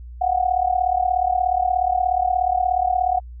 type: tone with amplitude modulation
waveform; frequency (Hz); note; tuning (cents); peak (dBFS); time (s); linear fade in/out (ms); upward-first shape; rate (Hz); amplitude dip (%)
sine; 733; F#5; -16; -13; 0.21-3.2; 10; sine; 36.8; 85
effects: added 60 Hz sine -34 dBFS peak until 3.4 s